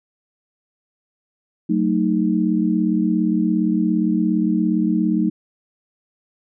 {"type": "chord", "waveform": "sine", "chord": "D# diminished", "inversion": "first", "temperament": "just", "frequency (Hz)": [186.68, 224, 311.1], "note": ["F#3", "A3", "D#4"], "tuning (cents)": [16, 31, 0], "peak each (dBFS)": -20, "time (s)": [1.69, 5.3], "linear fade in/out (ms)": 10, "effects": []}